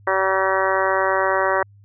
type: harmonic tone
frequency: 190.9 Hz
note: G3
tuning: 46 cents flat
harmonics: 2 / 3 / 4 / 5 / 6 / 7 / 8 / 9 / 10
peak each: -25 / -22 / -27 / -24 / -24 / -30 / -26 / -31 / -27 dBFS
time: 0.07-1.63 s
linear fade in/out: 5 ms
effects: added 101 Hz sine -46 dBFS peak until 1.84 s